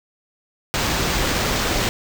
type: noise with sample-and-hold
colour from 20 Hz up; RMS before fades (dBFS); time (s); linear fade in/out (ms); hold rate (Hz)
pink; -21; 0.74-1.89; 0; 11025
effects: none